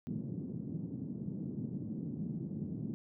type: band-pass noise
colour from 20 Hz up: white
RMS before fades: -40 dBFS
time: 0.07-2.94 s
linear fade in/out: 0 ms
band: 130 to 240 Hz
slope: 24 dB/octave
effects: none